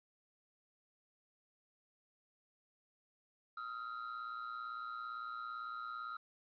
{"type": "ring-modulated tone", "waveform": "triangle", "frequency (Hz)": 1318.5, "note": "E6", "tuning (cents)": 0, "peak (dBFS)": -37, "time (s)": [3.57, 6.17], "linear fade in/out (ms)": 5, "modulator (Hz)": 58.9, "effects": ["resampled to 11025 Hz", "12-bit"]}